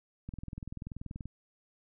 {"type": "click train", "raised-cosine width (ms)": 5, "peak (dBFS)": -28, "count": 21, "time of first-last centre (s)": [0.29, 1.256], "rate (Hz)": 20.7, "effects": []}